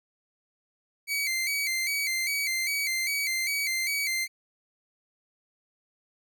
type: tone with vibrato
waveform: sawtooth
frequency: 2175 Hz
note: C#7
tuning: 33 cents flat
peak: -23 dBFS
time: 1.07-4.28 s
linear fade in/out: 50 ms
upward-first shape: square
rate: 2.5 Hz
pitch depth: 73 cents each way
effects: none